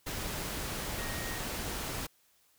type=tone in noise; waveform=sine; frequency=1871 Hz; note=A#6; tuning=6 cents sharp; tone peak=-43 dBFS; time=0.98-1.39 s; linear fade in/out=10 ms; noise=pink; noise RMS=-37 dBFS; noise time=0.06-2.07 s; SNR=-9 dB; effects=white hiss -68 dBFS RMS until 2.58 s